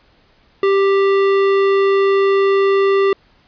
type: tone with hard clipping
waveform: sine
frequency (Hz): 392.9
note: G4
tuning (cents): +4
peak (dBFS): -13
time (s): 0.63-3.13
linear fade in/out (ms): 2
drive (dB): 14
effects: pink hiss -54 dBFS RMS until 3.47 s + resampled to 11025 Hz